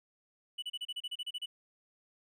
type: tone bursts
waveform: triangle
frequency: 2960 Hz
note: F#7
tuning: in tune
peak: -34 dBFS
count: 12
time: 0.58-1.46 s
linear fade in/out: 10 ms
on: 44 ms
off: 32 ms
effects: none